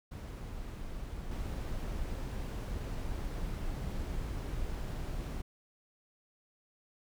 brown noise with level steps, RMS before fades -41 / -37 dBFS, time 0.11-5.42 s, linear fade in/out 10 ms, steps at 1.31 s, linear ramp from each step 2 ms, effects none

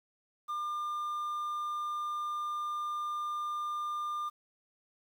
triangle tone with quantisation, 1200 Hz, D6, 37 cents sharp, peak -31 dBFS, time 0.48-4.3 s, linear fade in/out 20 ms, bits 10, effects none

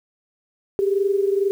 sine tone pair together, 392 / 414.1 Hz, G4 / G#4, 0 / -5 cents, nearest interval minor second, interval 95 cents, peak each -18 / -23 dBFS, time 0.79-1.51 s, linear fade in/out 0 ms, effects 8-bit

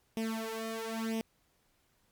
sawtooth tone with flanger, 223.8 Hz, A3, 30 cents sharp, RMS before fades -36 dBFS, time 0.17-1.21 s, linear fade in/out 0 ms, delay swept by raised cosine 0.34 to 2.84 ms, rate 1 Hz, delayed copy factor +0.9, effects pink hiss -72 dBFS RMS until 2.11 s + MP3 96 kbps

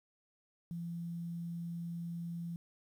sine tone with quantisation, 170 Hz, F3, 46 cents flat, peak -38 dBFS, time 0.71-2.56 s, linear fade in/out 0 ms, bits 11, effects none

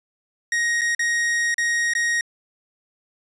45% pulse tone with dropouts, 1877 Hz, A#6, 11 cents sharp, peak -19 dBFS, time 0.52-2.21 s, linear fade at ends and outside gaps 2 ms, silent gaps 0.811-0.816 / 0.949-0.993 / 1.543-1.581 / 1.936-1.951 s, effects resampled to 22050 Hz

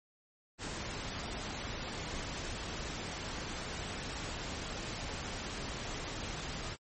pink noise, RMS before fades -40 dBFS, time 0.58-6.77 s, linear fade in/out 50 ms, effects MP3 32 kbps

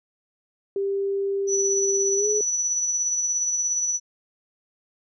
sine tone with pitch glide, 395.1 to 423.5 Hz, G4 to G#4, +14 to +34 cents, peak -22 dBFS, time 0.76-2.41 s, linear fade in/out 2 ms, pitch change +120 cents, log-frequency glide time 2.16-2.27 s
sine tone with tremolo, 5930 Hz, F#8, 3 cents sharp, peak -20 dBFS, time 1.47-4 s, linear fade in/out 50 ms, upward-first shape sine, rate 17 Hz, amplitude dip 35%
effects none

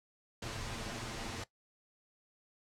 pink noise with comb filter, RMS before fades -41 dBFS, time 0.42-1.44 s, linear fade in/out 5 ms, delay 8.8 ms, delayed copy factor +0.6, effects noise-tail reverb RT60 0.1 s tail -17 dB re dry + low-pass 7000 Hz 12 dB/octave

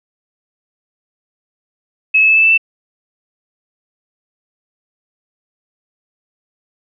sine tone with pitch steps, 2580 / 2596 / 2613 / 2630 / 2646 / 2663 Hz, E7 / E7 / E7 / E7 / E7 / E7, -38 / -27 / -16 / -5 / +6 / +17 cents, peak -7 dBFS, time 2.14-2.578 s, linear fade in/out 10 ms, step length 73 ms, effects none

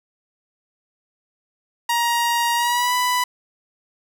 sawtooth tone with pitch glide, 943 to 992.2 Hz, A#5 to B5, +20 to +8 cents, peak -14 dBFS, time 1.89-3.24 s, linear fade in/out 5 ms, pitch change +88 cents, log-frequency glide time 2.55-2.94 s, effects none

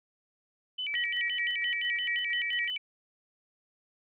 sine tone with vibrato, 2637 Hz, E7, in tune, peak -31 dBFS, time 0.78-2.78 s, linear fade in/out 10 ms, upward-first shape square, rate 5.8 Hz, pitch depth 230 cents each way
sine tone with tremolo, 1911 Hz, A#6, 43 cents sharp, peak -29 dBFS, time 0.94-2.7 s, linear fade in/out 0 ms, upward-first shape square, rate 4.4 Hz, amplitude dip 40%
effects none

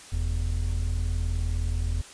triangle tone pair together, 43.87 / 83.2 Hz, F1 / E2, +9 / +17 cents, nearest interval major seventh, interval 1108 cents, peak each -25 dBFS, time 0.12-2.02 s, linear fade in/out 10 ms, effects white hiss -46 dBFS RMS until 2.13 s + resampled to 22050 Hz

